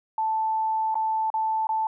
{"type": "tone with dropouts", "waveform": "sine", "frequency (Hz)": 880, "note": "A5", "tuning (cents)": 0, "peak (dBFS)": -22, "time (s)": [0.18, 1.87], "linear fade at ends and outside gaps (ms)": 2, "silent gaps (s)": [[0.944, 0.954], [1.302, 1.34], [1.67, 1.691]], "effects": []}